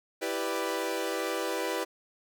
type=chord; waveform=sawtooth; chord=E minor seventh; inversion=none; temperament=equal; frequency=329.6 / 392 / 493.9 / 587.3 Hz; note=E4 / G4 / B4 / D5; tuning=0 / 0 / 0 / 0 cents; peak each=-32 / -31 / -30 / -33 dBFS; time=0.21-1.85 s; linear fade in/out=20 ms; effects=none